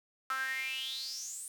sawtooth tone with high-pass filter sweep, 263.6 Hz, C4, 13 cents sharp, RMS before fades -38 dBFS, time 0.3-1.48 s, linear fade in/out 2 ms, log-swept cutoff 1300 to 9200 Hz, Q 9.5, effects 10-bit

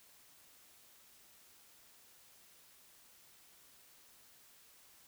silence, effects white hiss -63 dBFS RMS until 5.07 s

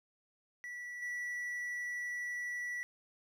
triangle tone with level steps, 1952 Hz, B6, 21 cents flat, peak -40 / -35 dBFS, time 0.64-2.83 s, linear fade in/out 0 ms, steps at 1.02 s, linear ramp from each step 5 ms, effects none

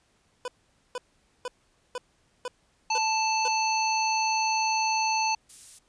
25% pulse tone bursts, 497.7 Hz, B4, 13 cents sharp, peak -27 dBFS, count 7, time 0.45-3.48 s, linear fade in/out 2 ms, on 30 ms, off 470 ms
harmonic tone, 880 Hz, A5, in tune, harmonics 1 / 3 / 5 / 7, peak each -25 / -30 / -32 / -33 dBFS, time 2.9-5.35 s, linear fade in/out 5 ms
violet noise, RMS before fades -41 dBFS, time 5.49-5.79 s, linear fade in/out 10 ms
effects pink hiss -67 dBFS RMS until 5.88 s + resampled to 22050 Hz

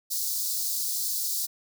white high-pass noise, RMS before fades -29 dBFS, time 0.1-1.47 s, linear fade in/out 20 ms, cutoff 4100 Hz, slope 48 dB/octave, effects none

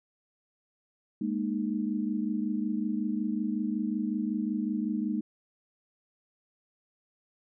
sine chord, Ab suspended second, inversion none, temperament equal with one note detuned, 207.7 / 233.1 / 307.4 Hz, Ab3 / Bb3 / Eb4, 0 / 0 / -21 cents, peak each -31 / -32 / -33 dBFS, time 1.21-5.21 s, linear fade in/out 5 ms, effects none

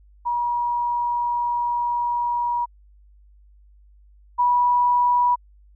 sine tone pair in turn, 959 / 974.6 Hz, A#5 / B5, +49 / -23 cents, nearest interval unison, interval 28 cents, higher second, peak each -20 / -15 dBFS, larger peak second, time 0.25-2.66 / 4.38-5.36 s, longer first, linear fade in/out 20 ms, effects added 50 Hz sine -49 dBFS peak until 5.75 s

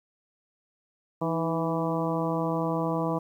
harmonic tone with a mistuned harmonic, 164.81 Hz, E3, in tune, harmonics 1 / 2 / 3 / 4 / 5 / 6 / 7, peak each -30 / -31 / -32 / -33 / -37 / -34 / -37 dBFS, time 1.21-3.19 s, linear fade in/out 10 ms, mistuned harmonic 2, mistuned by -49 cents, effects 10-bit

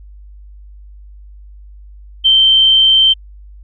sine tone, 3119 Hz, G7, 9 cents flat, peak -6 dBFS, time 2.24-3.14 s, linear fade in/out 20 ms, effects added 50 Hz sine -34 dBFS peak until 3.63 s

